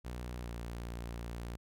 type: tone with pitch glide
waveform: sawtooth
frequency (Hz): 60.9 to 58.52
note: B1 to A#1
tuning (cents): -24 to +7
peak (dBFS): -36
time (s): 0.04-1.57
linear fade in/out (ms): 20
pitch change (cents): -69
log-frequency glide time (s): 0.42-0.47
effects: none